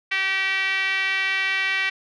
5% pulse tone with band-pass filter, 385 Hz, G4, 31 cents flat, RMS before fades -23 dBFS, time 0.11-1.9 s, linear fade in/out 10 ms, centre 2100 Hz, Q 3.4, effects resampled to 22050 Hz

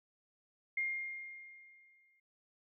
sine tone with exponential decay, 2122 Hz, C7, 24 cents sharp, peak -31 dBFS, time 0.77-2.2 s, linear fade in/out 5 ms, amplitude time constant 310 ms, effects none

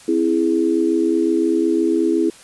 sine chord, C augmented, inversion none, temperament equal, 261.6 / 329.6 / 415.3 Hz, C4 / E4 / G#4, 0 / 0 / 0 cents, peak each -22 / -16 / -21 dBFS, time 0.08-2.3 s, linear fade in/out 5 ms, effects white hiss -44 dBFS RMS until 2.43 s + resampled to 24000 Hz

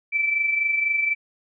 sine tone pair together, 2323 / 2347 Hz, D7 / D7, -20 / -2 cents, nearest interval unison, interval 18 cents, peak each -20 / -29 dBFS, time 0.12-1.15 s, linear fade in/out 20 ms, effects none

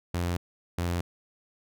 sawtooth tone pair in turn, 87.31 / 86.97 Hz, F2 / F2, 0 / -7 cents, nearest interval unison, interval 7 cents, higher first, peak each -23 / -23 dBFS, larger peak neither, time 0.14-0.37 / 0.78-1.01 s, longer neither, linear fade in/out 5 ms, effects none

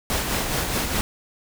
pink noise with tremolo, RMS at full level -23 dBFS, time 0.1-1.01 s, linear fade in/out 0 ms, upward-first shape sine, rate 4.8 Hz, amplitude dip 40%, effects none

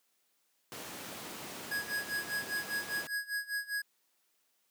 pink noise, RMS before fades -43 dBFS, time 0.72-3.07 s, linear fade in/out 0 ms
square tone with tremolo, 1661.2 Hz, G#6, in tune, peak -32 dBFS, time 1.71-3.82 s, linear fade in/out 5 ms, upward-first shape sine, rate 5 Hz, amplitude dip 90%
effects white hiss -75 dBFS RMS until 4.7 s + high-pass 200 Hz 12 dB/octave

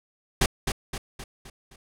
pink noise with echo, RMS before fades -20 dBFS, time 0.41-0.46 s, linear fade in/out 5 ms, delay 260 ms, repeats 5, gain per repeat -6 dB, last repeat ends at 1.76 s, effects low-pass 11000 Hz 12 dB/octave

